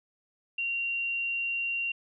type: tone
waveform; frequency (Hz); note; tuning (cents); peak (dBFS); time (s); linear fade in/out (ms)
sine; 2760; F7; -21; -28; 0.58-1.92; 5
effects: none